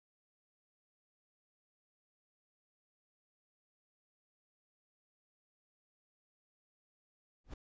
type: noise with exponential growth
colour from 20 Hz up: brown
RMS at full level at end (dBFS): -37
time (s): 7.44-7.54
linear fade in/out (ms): 5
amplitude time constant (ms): 21
effects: resampled to 16000 Hz